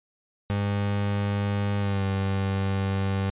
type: tone with pitch glide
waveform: 30% pulse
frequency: 101.3 to 97.23 Hz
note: G#2 to G2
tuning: -43 to -14 cents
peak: -21 dBFS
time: 0.5-3.3 s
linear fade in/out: 0 ms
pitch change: -71 cents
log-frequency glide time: 1.79-2.03 s
effects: resampled to 8000 Hz